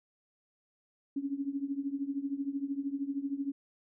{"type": "tone with tremolo", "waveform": "sine", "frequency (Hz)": 278.4, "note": "C#4", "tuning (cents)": 8, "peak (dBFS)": -28, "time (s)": [1.16, 3.52], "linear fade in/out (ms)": 5, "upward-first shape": "triangle", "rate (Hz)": 13, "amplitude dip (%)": 90, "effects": []}